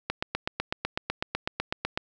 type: click train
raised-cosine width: 0.3 ms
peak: -11 dBFS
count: 16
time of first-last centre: 0.1-1.975 s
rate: 8 Hz
effects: none